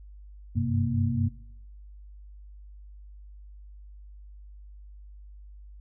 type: tone cluster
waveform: sine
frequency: 94.4 / 98.7 / 128.9 / 233.3 Hz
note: F#2 / G2 / C3 / A#3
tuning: +35 / +12 / -26 / +2 cents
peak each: -29 dBFS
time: 0.55-1.29 s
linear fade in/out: 20 ms
effects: noise-tail reverb RT60 0.8 s tail -20 dB re dry + added 50 Hz sine -44 dBFS peak until 5.8 s